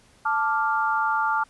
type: chord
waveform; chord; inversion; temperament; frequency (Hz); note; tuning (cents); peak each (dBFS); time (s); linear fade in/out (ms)
sine; D minor; second; equal; 880 / 1174.7 / 1396.9; A5 / D6 / F6; 0 / 0 / 0; -24 / -26 / -25; 0.25-1.44; 10
effects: pink hiss -57 dBFS RMS until 1.49 s + resampled to 24000 Hz